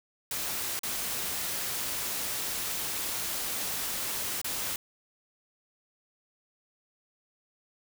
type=noise with dropouts; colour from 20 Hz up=white; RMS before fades=-33 dBFS; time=0.31-4.76 s; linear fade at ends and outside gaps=2 ms; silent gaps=0.792-0.833 / 4.416-4.444 s; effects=none